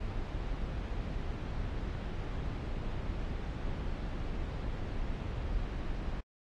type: noise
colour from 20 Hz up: brown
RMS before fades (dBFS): -36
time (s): 0-6.21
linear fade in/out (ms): 10
effects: low-pass 4000 Hz 12 dB/octave + AAC 48 kbps